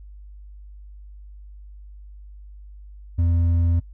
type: tone with hard clipping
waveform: sine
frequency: 85.1 Hz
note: F2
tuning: 44 cents flat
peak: -18 dBFS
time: 3.18-3.8 s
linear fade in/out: 10 ms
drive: 4 dB
effects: noise-tail reverb RT60 0.1 s tail -19 dB re dry + added 50 Hz sine -39 dBFS peak until 3.93 s